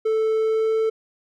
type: tone with pitch glide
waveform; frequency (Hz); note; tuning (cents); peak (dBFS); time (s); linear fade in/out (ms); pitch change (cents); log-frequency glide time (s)
triangle; 440 to 442.8; A4 to A4; 0 to +11; -16; 0.05-0.9; 10; +11; 0.34-0.78
effects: none